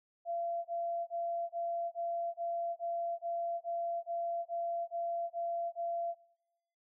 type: tone bursts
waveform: sine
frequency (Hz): 683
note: F5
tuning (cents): -39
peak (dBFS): -33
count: 14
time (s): 0.25-6.149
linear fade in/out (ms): 50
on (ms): 400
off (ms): 23
effects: noise-tail reverb RT60 0.9 s tail -21 dB re dry